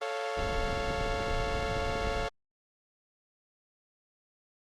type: chord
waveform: sawtooth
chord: A augmented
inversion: none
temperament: equal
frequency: 440 / 554.4 / 698.5 Hz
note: A4 / C#5 / E#5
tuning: 0 / 0 / 0 cents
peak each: -32 dBFS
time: 0.01-2.29 s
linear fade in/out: 10 ms
type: noise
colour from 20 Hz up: brown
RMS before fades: -35 dBFS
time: 0.36-2.28 s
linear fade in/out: 20 ms
type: clicks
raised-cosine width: 3 ms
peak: -26 dBFS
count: 10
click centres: 0.73 / 0.777 / 0.905 / 1.009 / 1.063 / 1.207 / 1.283 / 1.768 / 1.955 / 2.072 s
effects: low-pass 5000 Hz 12 dB/octave + Opus 24 kbps